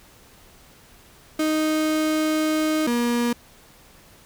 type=tone pair in turn; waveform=35% pulse; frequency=311 / 238.8 Hz; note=D#4 / A#3; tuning=-1 / +42 cents; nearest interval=perfect fourth; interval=457 cents; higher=first; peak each=-18 dBFS; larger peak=neither; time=1.39-2.87 / 2.87-3.33 s; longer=first; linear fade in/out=5 ms; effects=pink hiss -51 dBFS RMS until 4.25 s